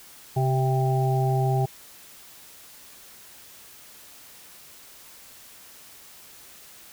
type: harmonic tone with a mistuned harmonic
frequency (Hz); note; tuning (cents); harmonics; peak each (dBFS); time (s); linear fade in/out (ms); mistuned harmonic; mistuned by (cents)
131.8; C3; +13; 1 / 3 / 5 / 6; -21 / -29 / -33 / -28; 0.36-1.66; 10; 3; -29
effects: white hiss -48 dBFS RMS until 6.92 s